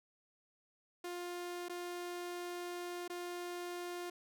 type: tone with dropouts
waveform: sawtooth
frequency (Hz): 352.4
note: F4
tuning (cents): +16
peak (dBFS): -37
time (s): 1.04-4.1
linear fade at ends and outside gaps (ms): 5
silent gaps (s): 1.685-1.695 / 3.079-3.098
effects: none